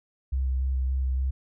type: tone with vibrato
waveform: sine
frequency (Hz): 65.3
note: C2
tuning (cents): -3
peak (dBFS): -23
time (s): 0.32-1.31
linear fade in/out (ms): 10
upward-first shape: square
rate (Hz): 3.5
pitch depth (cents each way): 15
effects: none